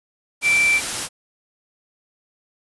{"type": "tone in noise", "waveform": "sine", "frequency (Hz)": 2340, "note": "D7", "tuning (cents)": -7, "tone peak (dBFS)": -14, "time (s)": [0.42, 0.81], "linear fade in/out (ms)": 50, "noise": "white", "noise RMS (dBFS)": -25, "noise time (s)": [0.41, 1.09], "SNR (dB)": 8, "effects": ["resampled to 24000 Hz"]}